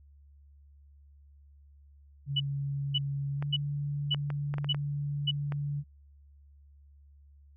sine tone with pitch glide, 140 to 143.94 Hz, C#3 to D3, +18 to -34 cents, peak -30 dBFS, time 2.26-5.84 s, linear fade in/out 50 ms, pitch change +48 cents, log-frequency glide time 3.36-3.41 s
sine tone bursts, 2960 Hz, F#7, in tune, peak -25 dBFS, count 6, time 2.36-5.312 s, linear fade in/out 10 ms, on 42 ms, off 540 ms
clicks, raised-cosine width 0.5 ms, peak -24 dBFS, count 8, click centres 3.425 / 4.146 / 4.303 / 4.54 / 4.583 / 4.645 / 4.746 / 5.522 s
effects added 71 Hz sine -54 dBFS peak until 7.56 s

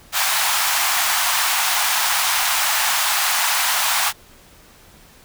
pink high-pass noise, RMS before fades -19 dBFS, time 0.12-4.13 s, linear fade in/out 50 ms, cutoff 750 Hz, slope 48 dB/octave, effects pink hiss -48 dBFS RMS until 5.24 s

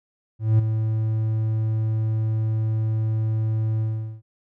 triangle tone with ADSR envelope, 110 Hz, A2, in tune, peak -10 dBFS, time 0.39-4.22 s, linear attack 200 ms, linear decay 10 ms, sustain -8 dB, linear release 410 ms, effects none

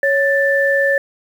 sine tone pair together, 554.4 / 1765.7 Hz, C#5 / A6, 0 / +6 cents, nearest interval octave + minor sixth, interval 2006 cents, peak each -15 dBFS, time 0.03-0.98 s, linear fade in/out 2 ms, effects 7-bit

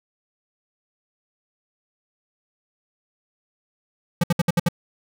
square tone bursts, 172.5 Hz, F3, 21 cents flat, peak -16 dBFS, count 6, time 4.21-4.687 s, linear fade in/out 5 ms, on 27 ms, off 63 ms, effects none

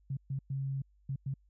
sine tone bursts at uneven times, 136 Hz, C#3, 33 cents flat, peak -32 dBFS, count 5, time 0.1-0.17 / 0.3-0.39 / 0.5-0.82 / 1.09-1.16 / 1.26-1.34 s, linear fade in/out 5 ms, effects added 50 Hz sine -63 dBFS peak until 1.49 s

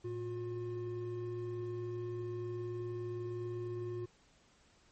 triangle tone pair together, 112.67 / 357.7 Hz, A2 / F4, +42 / +41 cents, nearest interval octave + minor sixth, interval 1999 cents, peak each -40 / -37 dBFS, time 0.04-4.06 s, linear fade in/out 10 ms, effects pink hiss -67 dBFS RMS until 4.91 s + MP3 32 kbps

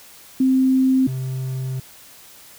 sine / triangle tone pair in turn, 261.6 / 130.49 Hz, C4 / C3, 0 / -4 cents, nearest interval octave, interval 1204 cents, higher first, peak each -13 / -21 dBFS, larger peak first, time 0.4-1.07 / 1.07-1.8 s, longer second, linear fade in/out 5 ms, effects white hiss -45 dBFS RMS until 2.58 s

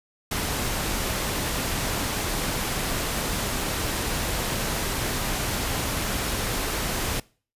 pink noise, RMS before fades -27 dBFS, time 0.31-7.2 s, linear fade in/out 5 ms, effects noise-tail reverb RT60 0.4 s tail -23 dB re dry + resampled to 32000 Hz

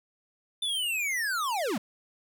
square linear sweep, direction down, 3561 to 175.8 Hz, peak -28 dBFS, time 0.62-1.78 s, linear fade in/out 5 ms, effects none

